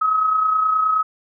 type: tone with amplitude modulation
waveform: sine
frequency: 1276 Hz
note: D#6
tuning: 43 cents sharp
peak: -13 dBFS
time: 0.01-1.03 s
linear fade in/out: 10 ms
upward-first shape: sine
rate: 29.5 Hz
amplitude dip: 45%
effects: none